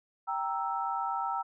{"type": "chord", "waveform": "sine", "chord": "E diminished", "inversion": "first", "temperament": "equal", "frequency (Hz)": [784, 932.3, 1318.5], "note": ["G5", "Bb5", "E6"], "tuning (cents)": [0, 0, 0], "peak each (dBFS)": -34, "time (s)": [0.27, 1.43], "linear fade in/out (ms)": 20, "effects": []}